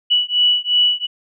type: beating tone pair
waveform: sine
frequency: 2947 / 2949.8 Hz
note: F#7 / F#7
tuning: -8 / -6 cents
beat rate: 2.8 Hz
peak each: -16 dBFS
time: 0.1-1.07 s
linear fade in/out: 20 ms
effects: none